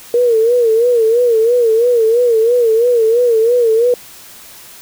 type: tone with vibrato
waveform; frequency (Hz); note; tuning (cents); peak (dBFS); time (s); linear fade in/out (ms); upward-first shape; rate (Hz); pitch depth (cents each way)
sine; 466.2; A#4; 0; -8; 0.14-3.94; 2; sine; 3; 100
effects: white hiss -37 dBFS RMS until 4.81 s